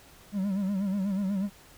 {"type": "tone with vibrato", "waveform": "triangle", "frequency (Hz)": 196, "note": "G3", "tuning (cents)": 0, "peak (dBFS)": -24, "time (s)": [0.32, 1.5], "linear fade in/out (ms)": 50, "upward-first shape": "sine", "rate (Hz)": 8.2, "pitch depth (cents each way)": 89, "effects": ["pink hiss -54 dBFS RMS until 1.77 s"]}